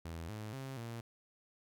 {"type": "tone with pitch steps", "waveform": "sawtooth", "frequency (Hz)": [82.6, 107.4, 134, 116.1], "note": ["E2", "A2", "C3", "A#2"], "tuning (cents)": [4, -41, 42, -7], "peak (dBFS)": -38, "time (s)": [0.05, 1.01], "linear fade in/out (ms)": 5, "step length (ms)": 240, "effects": []}